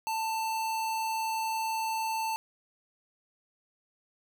square tone, 889 Hz, A5, 18 cents sharp, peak -30 dBFS, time 0.07-2.36 s, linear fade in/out 0 ms, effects none

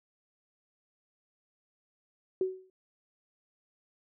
sine tone with exponential decay, 374.9 Hz, F#4, 23 cents sharp, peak -23 dBFS, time 2.41-2.7 s, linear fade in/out 2 ms, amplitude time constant 61 ms, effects none

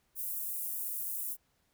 pink high-pass noise, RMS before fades -37 dBFS, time 0.15-1.37 s, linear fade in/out 50 ms, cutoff 11000 Hz, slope 24 dB/octave, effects pink hiss -74 dBFS RMS until 1.73 s

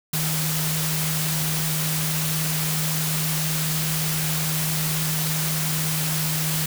sine tone in noise, 156.5 Hz, D#3, 10 cents sharp, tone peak -25 dBFS, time 0.13-6.66 s, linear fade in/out 5 ms, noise white, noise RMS -26 dBFS, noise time 0.13-6.66 s, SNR -2 dB, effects none

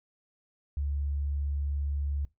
sine tone, 71.3 Hz, C#2, 49 cents sharp, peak -28 dBFS, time 0.77-2.25 s, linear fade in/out 0 ms, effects noise-tail reverb RT60 0.2 s tail -21 dB re dry

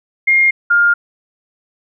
sine tone pair in turn, 2128 / 1409.6 Hz, C7 / F6, +29 / +16 cents, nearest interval perfect fifth, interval 713 cents, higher first, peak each -8 dBFS, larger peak neither, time 0.27-0.51 / 0.7-0.94 s, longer neither, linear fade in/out 10 ms, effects none

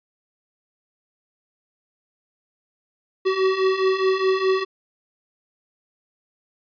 square beating tone pair, 376.2 / 381 Hz, F#4 / G4, +29 / -49 cents, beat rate 4.8 Hz, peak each -24 / -20 dBFS, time 3.25-4.65 s, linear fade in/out 20 ms, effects resampled to 11025 Hz

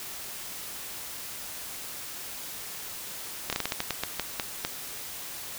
slowing click train, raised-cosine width 0.2 ms, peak -10 dBFS, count 12, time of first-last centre 3.5-4.649 s, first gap 27 ms, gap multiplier 1.25, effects white hiss -39 dBFS RMS until 5.58 s

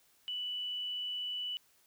sine tone, 2968 Hz, F#7, 5 cents sharp, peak -35 dBFS, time 0.28-1.57 s, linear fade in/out 0 ms, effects white hiss -68 dBFS RMS until 1.86 s

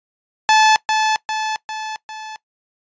sawtooth tone with echo, 868 Hz, A5, 24 cents flat, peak -6 dBFS, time 0.49-0.76 s, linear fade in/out 0 ms, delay 400 ms, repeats 4, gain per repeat -5 dB, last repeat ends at 2.36 s, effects noise-tail reverb RT60 0.1 s tail -20 dB re dry + resampled to 16000 Hz

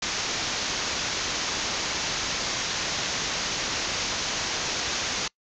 white low-pass noise, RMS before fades -29 dBFS, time 0.02-5.28 s, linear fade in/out 5 ms, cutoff 6800 Hz, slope 96 dB/octave, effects noise-tail reverb RT60 0.1 s tail -25 dB re dry

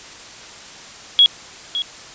sine tone with echo, 3331 Hz, G#7, 4 cents sharp, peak -7 dBFS, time 1.19-1.26 s, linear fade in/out 0 ms, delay 560 ms, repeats 1, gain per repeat -12 dB, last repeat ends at 1.82 s, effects white hiss -38 dBFS RMS until 2.14 s + resampled to 16000 Hz

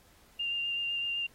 sine tone with vibrato, 2794 Hz, F7, in tune, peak -30 dBFS, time 0.39-1.27 s, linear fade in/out 10 ms, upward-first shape sine, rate 7.9 Hz, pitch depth 13 cents each way, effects pink hiss -62 dBFS RMS until 1.34 s + AAC 48 kbps

